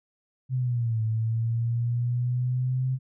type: linear two-way sweep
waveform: sine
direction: down then up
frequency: 130.81 to 110 to 130.81 Hz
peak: -23 dBFS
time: 0.49-2.99 s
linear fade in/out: 50 ms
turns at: 1.02 s
effects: none